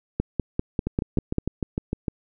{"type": "two click trains", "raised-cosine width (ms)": 3, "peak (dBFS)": [-9, -12], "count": [7, 9], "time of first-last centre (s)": [[0.2, 1.383], [0.87, 2.082]], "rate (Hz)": [5.07, 6.6], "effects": []}